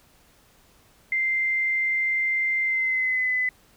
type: tone with pitch glide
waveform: sine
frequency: 2088 to 2011 Hz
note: C7 to B6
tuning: -4 to +31 cents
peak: -21 dBFS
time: 1.12-3.49 s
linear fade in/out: 2 ms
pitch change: -65 cents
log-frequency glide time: 2.63-3.33 s
effects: pink hiss -58 dBFS RMS until 3.76 s